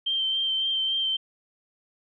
sine tone with vibrato, 3136 Hz, G7, in tune, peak -23 dBFS, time 0.06-1.17 s, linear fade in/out 10 ms, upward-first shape sine, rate 3.6 Hz, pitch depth 17 cents each way, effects none

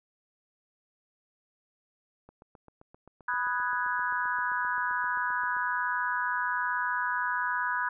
click train, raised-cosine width 1 ms, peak -37 dBFS, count 26, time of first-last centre 2.29-5.567 s, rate 7.63 Hz
sine chord, G# minor seventh, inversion first, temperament equal, 987.8 / 1244.5 / 1480 / 1661.2 Hz, B5 / D#6 / F#6 / G#6, 0 / 0 / 0 / 0 cents, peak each -31 / -36 / -32 / -33 dBFS, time 3.28-7.89 s, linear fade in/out 5 ms
effects none

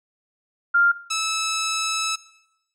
sine / 10% pulse tone pair in turn, 1396.9 / 1305.5 Hz, F6 / E6, 0 / -17 cents, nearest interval minor second, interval 117 cents, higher first, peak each -14 dBFS, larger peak neither, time 0.74-0.92 / 1.1-2.16 s, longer second, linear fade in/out 10 ms, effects noise-tail reverb RT60 0.9 s tail -19 dB re dry + low-pass 10000 Hz 12 dB/octave

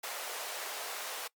pink high-pass noise, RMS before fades -40 dBFS, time 0.03-1.28 s, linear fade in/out 10 ms, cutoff 520 Hz, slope 24 dB/octave, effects noise-tail reverb RT60 0.1 s tail -22 dB re dry + Opus 48 kbps

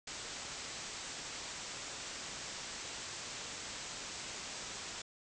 white low-pass noise, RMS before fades -45 dBFS, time 0.07-5.02 s, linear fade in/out 5 ms, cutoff 8000 Hz, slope 96 dB/octave, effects none

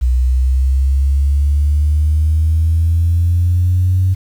sine exponential sweep, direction up, 61.8 to 93.9 Hz, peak -9 dBFS, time 0.01-4.15 s, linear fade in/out 20 ms, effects tanh soft clip ceiling -5 dBFS + 7-bit

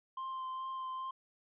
triangle tone with vibrato, 1046.5 Hz, C6, in tune, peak -36 dBFS, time 0.17-1.11 s, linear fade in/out 5 ms, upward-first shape sine, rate 2.4 Hz, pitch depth 13 cents each way, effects resampled to 8000 Hz

